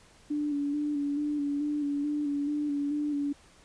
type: tone with vibrato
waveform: sine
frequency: 290.8 Hz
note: D4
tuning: 17 cents flat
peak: -27 dBFS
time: 0.3-3.33 s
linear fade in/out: 10 ms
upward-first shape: square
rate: 2.3 Hz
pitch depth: 29 cents each way
effects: pink hiss -58 dBFS RMS until 3.64 s + resampled to 22050 Hz